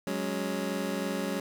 25% pulse chord, F# suspended second, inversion none, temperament just, 185 / 208.1 / 277.5 Hz, F#3 / G#3 / C#4, 0 / +4 / +2 cents, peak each -31 dBFS, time 0.07-1.4 s, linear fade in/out 2 ms, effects none

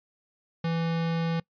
square tone, 165.7 Hz, E3, 9 cents sharp, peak -26 dBFS, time 0.64-1.4 s, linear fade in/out 5 ms, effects noise-tail reverb RT60 0.1 s tail -23 dB re dry + resampled to 11025 Hz

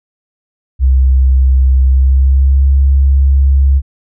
sine tone with pitch glide, 65.41 to 68.23 Hz, C2 to C#2, 0 to -27 cents, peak -5 dBFS, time 0.79-3.82 s, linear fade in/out 50 ms, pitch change +73 cents, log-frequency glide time 1.85-2.67 s, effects none

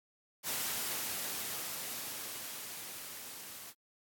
white noise with level ramp, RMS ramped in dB -35 to -48 dBFS, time 0.43-3.74 s, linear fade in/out 50 ms, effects high-pass 100 Hz 12 dB/octave + AAC 64 kbps

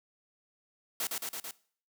white noise with echo, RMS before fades -33 dBFS, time 1-1.07 s, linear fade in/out 2 ms, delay 110 ms, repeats 4, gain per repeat -2 dB, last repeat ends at 1.51 s, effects noise-tail reverb RT60 0.5 s tail -20 dB re dry + high-pass 200 Hz 12 dB/octave

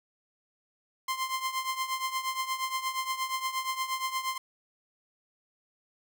sawtooth tone with tremolo, 1046.5 Hz, C6, in tune, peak -23 dBFS, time 1.08-4.38 s, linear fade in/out 5 ms, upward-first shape triangle, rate 8.5 Hz, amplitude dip 80%, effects none

